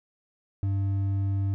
triangle tone with hard clipping, 98.2 Hz, G2, 4 cents sharp, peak -25 dBFS, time 0.63-1.54 s, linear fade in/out 0 ms, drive 8 dB, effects none

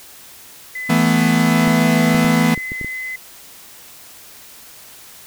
sine tone with pitch glide, 2014 to 2033 Hz, B6 to B6, +33 to +50 cents, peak -24 dBFS, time 0.75-3.16 s, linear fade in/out 5 ms, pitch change +17 cents, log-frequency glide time 1.28-1.73 s
45% pulse chord, E suspended fourth, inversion none, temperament equal, 164.81 / 220 / 246.9 Hz, E3 / A3 / B3, 0 / 0 / 0 cents, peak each -17 dBFS, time 0.89-2.55 s, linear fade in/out 10 ms
clicks, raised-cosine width 3 ms, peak -16 dBFS, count 7, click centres 1.677 / 2.148 / 2.247 / 2.577 / 2.719 / 2.813 / 2.846 s
effects white hiss -41 dBFS RMS until 5.26 s

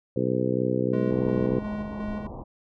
harmonic tone, 63.2 Hz, B1, 41 cents sharp, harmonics 2 / 3 / 4 / 5 / 6 / 7 / 8, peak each -30 / -30 / -30 / -30 / -30 / -30 / -30 dBFS, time 0.16-1.59 s, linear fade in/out 5 ms
square tone with tremolo, 209.7 Hz, G#3, 17 cents sharp, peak -30 dBFS, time 0.93-2.27 s, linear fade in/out 5 ms, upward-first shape square, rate 2.8 Hz, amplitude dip 35%
pink low-pass noise, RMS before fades -38 dBFS, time 1.1-2.44 s, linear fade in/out 20 ms, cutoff 1100 Hz, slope 96 dB/octave
effects low-pass 2000 Hz 12 dB/octave

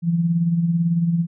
sine tone with tremolo, 169 Hz, E3, 43 cents sharp, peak -14 dBFS, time 0.02-1.27 s, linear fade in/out 50 ms, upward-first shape sine, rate 18 Hz, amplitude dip 50%, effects none

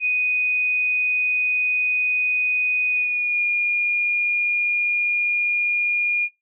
sine tone with pitch glide, 2489 to 2425 Hz, D#7 to D#7, 0 to -45 cents, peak -18 dBFS, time 0-6.29 s, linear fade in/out 50 ms, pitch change -45 cents, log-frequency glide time 2.88-3.43 s, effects noise-tail reverb RT60 0.2 s tail -18 dB re dry

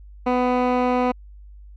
15% pulse tone with low-pass filter, 249.5 Hz, B3, 18 cents sharp, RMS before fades -20 dBFS, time 0.26-1.12 s, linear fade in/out 10 ms, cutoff 1800 Hz, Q 0.77, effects added 50 Hz sine -40 dBFS peak until 1.76 s

